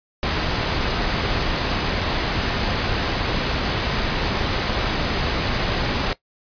pink noise with dropouts, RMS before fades -22 dBFS, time 0.23-6.13 s, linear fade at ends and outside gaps 0 ms, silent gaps 2.011-2.015 s, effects noise-tail reverb RT60 0.1 s tail -17 dB re dry + resampled to 11025 Hz

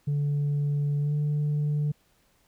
sine tone with pitch glide, 144.8 to 148.18 Hz, D3 to D3, -24 to +16 cents, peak -21 dBFS, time 0.07-1.92 s, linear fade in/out 10 ms, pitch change +40 cents, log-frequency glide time 1-1.13 s, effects tanh soft clip ceiling -22 dBFS + pink hiss -66 dBFS RMS until 2.47 s

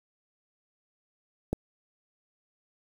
click, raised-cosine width 2 ms, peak -14 dBFS, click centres 1.53 s, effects 7-bit

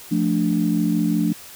sine chord, D minor, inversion first, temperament equal, 174.61 / 220 / 293.7 Hz, F3 / A3 / D4, 0 / 0 / 0 cents, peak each -21 dBFS, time 0.11-1.33 s, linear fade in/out 10 ms, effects tanh soft clip ceiling -7 dBFS + white hiss -41 dBFS RMS until 1.55 s

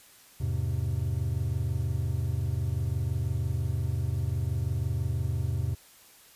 triangle chord, E augmented, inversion none, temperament just, 82.41 / 103.01 / 128.76 Hz, E2 / G#2 / B#2, 0 / -14 / -27 cents, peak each -29 dBFS, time 0.4-5.75 s, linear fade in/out 10 ms, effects white hiss -55 dBFS RMS until 6.35 s + resampled to 32000 Hz

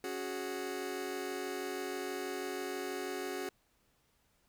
sawtooth chord, C# suspended fourth, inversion none, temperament just, 277.2 / 369.6 / 415.8 Hz, C#4 / F#4 / G#4, 0 / -2 / +2 cents, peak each -40 / -35 / -38 dBFS, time 0.04-3.49 s, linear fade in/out 2 ms, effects pink hiss -73 dBFS RMS until 4.48 s

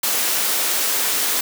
white high-pass noise, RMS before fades -20 dBFS, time 0.03-1.41 s, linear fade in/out 5 ms, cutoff 280 Hz, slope 12 dB/octave, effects none

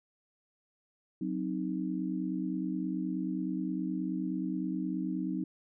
sine chord, C diminished, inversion second, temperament equal, 185 / 261.6 / 311.1 Hz, Gb3 / C4 / Eb4, 0 / 0 / 0 cents, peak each -35 / -36 / -35 dBFS, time 1.21-5.44 s, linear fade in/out 5 ms, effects none

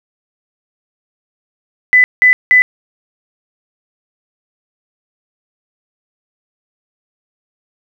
sine tone bursts, 2000 Hz, B6, 21 cents sharp, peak -4 dBFS, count 3, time 1.93-2.62 s, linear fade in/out 0 ms, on 110 ms, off 180 ms, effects 7-bit

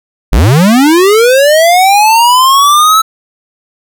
square linear sweep, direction up, 38.07 to 1318.5 Hz, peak -4 dBFS, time 0.32-3.02 s, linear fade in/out 10 ms, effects none

